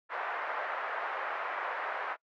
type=band-pass noise; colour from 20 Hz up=white; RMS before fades=-36 dBFS; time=0.09-2.17 s; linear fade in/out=50 ms; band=550 to 1700 Hz; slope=24 dB/octave; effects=noise-tail reverb RT60 0.1 s tail -24 dB re dry